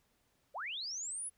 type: linear sweep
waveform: sine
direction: up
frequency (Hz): 462.7 to 10548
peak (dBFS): -38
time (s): 0.54-1.3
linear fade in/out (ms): 20
effects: pink hiss -75 dBFS RMS until 1.37 s